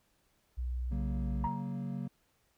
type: tone with pitch glide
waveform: sine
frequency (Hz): 61.74 to 60.5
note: B1 to B1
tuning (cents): 0 to -35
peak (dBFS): -32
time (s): 0.57-1.48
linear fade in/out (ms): 20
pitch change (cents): -35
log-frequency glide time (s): 1.21-1.3
type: chord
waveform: triangle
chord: F# major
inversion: second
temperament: equal with one note detuned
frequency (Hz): 138.59 / 186.71 / 233.1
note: C#3 / F#3 / A#3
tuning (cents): 0 / +16 / 0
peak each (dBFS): -37 / -37 / -38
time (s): 0.91-2.08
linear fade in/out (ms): 10
type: tone with exponential decay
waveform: sine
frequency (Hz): 940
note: A#5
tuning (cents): +14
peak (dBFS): -28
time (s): 1.44-1.79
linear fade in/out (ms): 2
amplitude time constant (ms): 74
effects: tanh soft clip ceiling -22 dBFS + pink hiss -73 dBFS RMS until 2.57 s